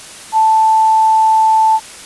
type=tone with quantisation; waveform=sine; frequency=880 Hz; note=A5; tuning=in tune; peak=-7 dBFS; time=0.32-1.8 s; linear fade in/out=50 ms; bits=6; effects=white hiss -33 dBFS RMS until 2.05 s + resampled to 24000 Hz